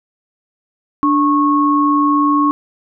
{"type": "tone pair together", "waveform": "sine", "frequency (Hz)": [293.2, 1097], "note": ["D4", "C#6"], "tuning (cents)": [-3, -18], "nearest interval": "octave + major seventh", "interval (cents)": 2285, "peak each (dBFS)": -13, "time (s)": [1.03, 2.51], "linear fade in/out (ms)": 0, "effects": []}